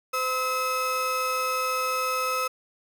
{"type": "tone pair together", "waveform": "35% pulse", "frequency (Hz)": [512, 1290.2], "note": ["C5", "E6"], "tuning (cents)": [-38, -38], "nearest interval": "octave + major third", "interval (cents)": 1600, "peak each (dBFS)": [-29, -24], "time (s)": [0.13, 2.48], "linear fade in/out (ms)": 10, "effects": []}